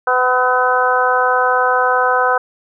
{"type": "harmonic tone with a mistuned harmonic", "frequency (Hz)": 251.8, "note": "B3", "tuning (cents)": 34, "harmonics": [2, 3, 4, 5, 6], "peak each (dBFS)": [-18, -18, -18, -18, -18], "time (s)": [0.07, 2.38], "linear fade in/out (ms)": 5, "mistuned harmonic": 5, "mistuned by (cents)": 18, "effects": []}